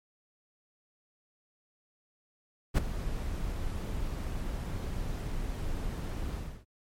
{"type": "noise with ADSR envelope", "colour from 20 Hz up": "brown", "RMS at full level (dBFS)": -18, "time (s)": [2.74, 6.65], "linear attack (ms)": 39, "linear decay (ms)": 8, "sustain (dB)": -16, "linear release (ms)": 310, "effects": ["MP3 64 kbps"]}